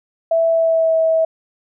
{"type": "tone with pitch glide", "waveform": "sine", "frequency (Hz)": [659.3, 647.2], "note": ["E5", "E5"], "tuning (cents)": [0, -32], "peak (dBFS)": -12, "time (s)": [0.31, 1.25], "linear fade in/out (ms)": 5, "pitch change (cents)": -32, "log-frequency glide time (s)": [0.5, 0.96], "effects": []}